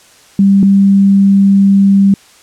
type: tone pair in turn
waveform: sine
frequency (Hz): 197 / 197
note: G3 / G3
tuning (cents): +9 / +9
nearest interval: unison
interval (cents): 0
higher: neither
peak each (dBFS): -4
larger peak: neither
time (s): 0.39-0.63 / 0.63-2.14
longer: second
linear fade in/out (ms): 2
effects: white hiss -43 dBFS RMS until 2.42 s + low-pass 9000 Hz 12 dB/octave